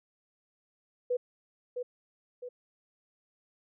sine tone with echo, 493.9 Hz, B4, in tune, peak -26 dBFS, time 1.1-1.17 s, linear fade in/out 10 ms, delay 660 ms, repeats 2, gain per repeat -6 dB, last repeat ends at 2.49 s, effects none

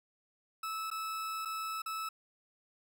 40% pulse tone with dropouts, 1306 Hz, E6, 17 cents flat, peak -35 dBFS, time 0.63-2.09 s, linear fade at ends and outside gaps 5 ms, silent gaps 0.903-0.913 / 1.451-1.455 / 1.82-1.86 s, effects none

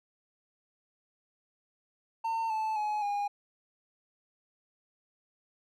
triangle tone with pitch steps, 905 / 874.2 / 844.4 / 815.6 Hz, A5 / A5 / G#5 / G#5, +48 / -11 / +29 / -32 cents, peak -27 dBFS, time 2.24-3.28 s, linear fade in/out 10 ms, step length 260 ms, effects none

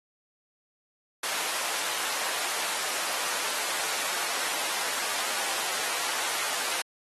pink high-pass noise, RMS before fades -31 dBFS, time 1.23-6.82 s, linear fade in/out 5 ms, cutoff 770 Hz, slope 12 dB/octave, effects AAC 32 kbps

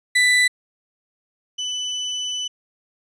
35% pulse tone pair in turn, 1986 / 2995 Hz, B6 / F#7, +9 / +20 cents, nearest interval perfect fifth, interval 711 cents, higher second, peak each -12 / -22 dBFS, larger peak first, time 0.15-0.48 / 1.58-2.48 s, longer second, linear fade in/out 10 ms, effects resampled to 22050 Hz

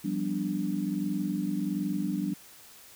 sine chord, G dominant seventh, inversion third, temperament equal, 174.61 / 196 / 246.9 / 293.7 Hz, F3 / G3 / B3 / D4, 0 / 0 / 0 / 0 cents, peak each -35 / -31 / -37 / -32 dBFS, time 0.04-2.34 s, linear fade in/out 10 ms, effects white hiss -52 dBFS RMS until 2.95 s

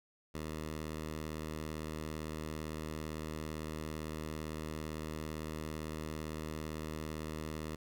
10% pulse tone, 77.78 Hz, D#2, in tune, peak -31 dBFS, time 0.34-7.76 s, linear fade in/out 10 ms, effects none

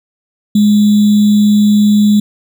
sine tone with sample-and-hold, 208.5 Hz, G#3, 7 cents sharp, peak -5 dBFS, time 0.55-2.2 s, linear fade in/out 5 ms, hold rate 3675 Hz, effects none

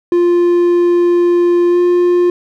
triangle tone with pitch glide, 349.2 to 353.3 Hz, F4 to F4, 0 to +20 cents, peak -6 dBFS, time 0.12-2.3 s, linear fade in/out 2 ms, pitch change +20 cents, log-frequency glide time 1.69-1.79 s, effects none

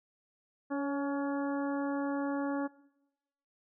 harmonic tone with a mistuned harmonic, 281.8 Hz, C#4, 29 cents sharp, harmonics 1 / 2 / 3 / 4 / 5 / 6, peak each -32 / -38 / -42 / -44 / -46 / -48 dBFS, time 0.7-2.68 s, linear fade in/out 20 ms, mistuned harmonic 2, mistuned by -20 cents, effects noise-tail reverb RT60 0.9 s tail -20 dB re dry

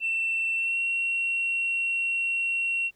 sine tone with pitch glide, 2688 to 2732 Hz, E7 to F7, +33 to -39 cents, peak -23 dBFS, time 0-2.91 s, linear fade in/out 50 ms, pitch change +28 cents, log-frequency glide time 0.55-0.78 s, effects tanh soft clip ceiling -20 dBFS + pink hiss -67 dBFS RMS until 2.95 s

